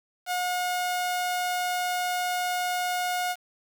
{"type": "tone", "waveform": "sawtooth", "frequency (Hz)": 721, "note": "F#5", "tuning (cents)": -45, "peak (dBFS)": -22, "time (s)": [0.26, 3.36], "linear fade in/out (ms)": 50, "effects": ["8-bit"]}